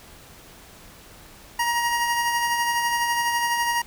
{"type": "tone with tremolo", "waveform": "25% pulse", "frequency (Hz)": 946, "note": "A#5", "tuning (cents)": 25, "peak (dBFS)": -16, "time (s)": [1.59, 3.82], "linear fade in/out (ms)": 5, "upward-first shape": "sine", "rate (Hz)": 12, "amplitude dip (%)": 35, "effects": ["pink hiss -47 dBFS RMS until 3.86 s"]}